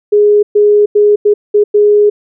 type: tone bursts at uneven times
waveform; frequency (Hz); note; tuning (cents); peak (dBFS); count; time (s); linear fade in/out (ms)
sine; 415.3; G#4; 0; -4; 6; 0.12-0.43 / 0.55-0.86 / 0.95-1.16 / 1.25-1.34 / 1.54-1.64 / 1.74-2.1; 10
effects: none